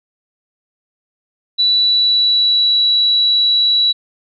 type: tone with pitch glide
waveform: sine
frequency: 3951 to 3921 Hz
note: B7 to B7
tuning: 0 to -13 cents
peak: -10 dBFS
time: 1.58-3.93 s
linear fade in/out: 20 ms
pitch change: -13 cents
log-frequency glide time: 1.74-2.78 s
effects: none